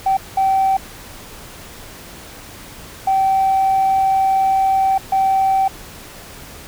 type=tone bursts at uneven times; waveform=sine; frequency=772 Hz; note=G5; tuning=27 cents flat; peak=-11 dBFS; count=4; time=0.06-0.17 / 0.37-0.77 / 3.07-4.98 / 5.12-5.68 s; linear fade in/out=5 ms; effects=tanh soft clip ceiling -9 dBFS + pink hiss -37 dBFS RMS until 6.67 s